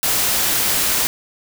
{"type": "noise", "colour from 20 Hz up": "white", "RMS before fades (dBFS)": -18, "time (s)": [0.03, 1.07], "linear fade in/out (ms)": 0, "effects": []}